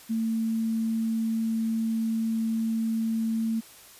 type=tone; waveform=sine; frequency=224.7 Hz; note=A3; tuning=37 cents sharp; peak=-24 dBFS; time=0.09-3.61 s; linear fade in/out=20 ms; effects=white hiss -50 dBFS RMS until 3.99 s + resampled to 32000 Hz